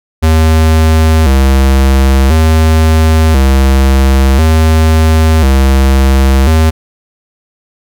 square tone with vibrato, 73 Hz, D2, 10 cents flat, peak -5 dBFS, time 0.22-6.71 s, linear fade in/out 20 ms, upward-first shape square, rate 0.48 Hz, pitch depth 150 cents each way, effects none

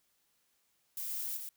violet noise with echo, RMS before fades -39 dBFS, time 0.97-1.37 s, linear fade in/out 2 ms, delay 120 ms, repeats 1, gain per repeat -4 dB, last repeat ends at 1.49 s, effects white hiss -75 dBFS RMS until 1.56 s

